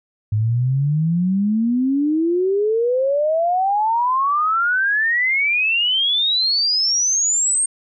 sine exponential sweep, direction up, 103.83 to 8650 Hz, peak -15 dBFS, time 0.32-7.66 s, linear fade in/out 5 ms, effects none

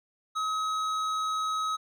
sine tone with hard clipping, 1275 Hz, D#6, 42 cents sharp, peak -29 dBFS, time 0.35-1.77 s, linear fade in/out 20 ms, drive 10 dB, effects none

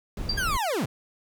brown noise, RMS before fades -31 dBFS, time 0.17-0.57 s, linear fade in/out 2 ms
sine tone with exponential decay, 4699 Hz, D8, in tune, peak -21 dBFS, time 0.29-0.44 s, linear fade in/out 5 ms, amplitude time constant 32 ms
40% pulse linear sweep, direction down, 1661.2 to 87.31 Hz, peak -24 dBFS, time 0.37-0.86 s, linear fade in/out 10 ms
effects none

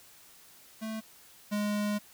square tone pair in turn, 220 / 207.6 Hz, A3 / G#3, 0 / 0 cents, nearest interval minor second, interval 100 cents, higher first, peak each -35 / -29 dBFS, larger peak second, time 0.81-1.01 / 1.51-1.99 s, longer second, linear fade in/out 20 ms, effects white hiss -56 dBFS RMS until 2.13 s

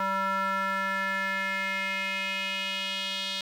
square tone with band-pass filter sweep, 193.4 Hz, G3, 23 cents flat, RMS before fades -30 dBFS, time 0-3.41 s, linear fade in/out 2 ms, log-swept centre 1200 to 3600 Hz, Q 3.3, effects 9-bit

